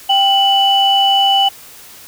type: tone pair together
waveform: sine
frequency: 787 / 2973 Hz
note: G5 / F#7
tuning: +7 / +8 cents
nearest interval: octave + major seventh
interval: 2301 cents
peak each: -11 dBFS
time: 0.09-1.49 s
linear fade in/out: 10 ms
effects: tanh soft clip ceiling -2 dBFS + white hiss -38 dBFS RMS until 2.07 s